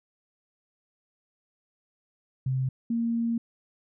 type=tone pair in turn; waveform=sine; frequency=130.81 / 231.9 Hz; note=C3 / A#3; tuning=0 / -9 cents; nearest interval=minor seventh; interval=991 cents; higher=second; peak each=-24 dBFS; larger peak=neither; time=2.46-2.69 / 2.9-3.38 s; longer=second; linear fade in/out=5 ms; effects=none